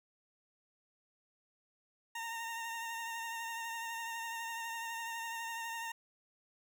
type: tone with vibrato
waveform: 20% pulse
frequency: 919 Hz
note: A#5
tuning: 25 cents flat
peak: -34 dBFS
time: 2.15-5.92 s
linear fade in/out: 5 ms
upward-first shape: triangle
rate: 12 Hz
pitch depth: 28 cents each way
effects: none